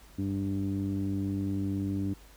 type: tone with low-pass filter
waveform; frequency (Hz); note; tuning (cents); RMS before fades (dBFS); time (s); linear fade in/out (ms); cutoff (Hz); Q
sawtooth; 98; G2; 0; -31; 0.18-2.14; 10; 270; 5.7
effects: added 50 Hz sine -53 dBFS peak until 2.36 s + pink hiss -57 dBFS RMS until 2.36 s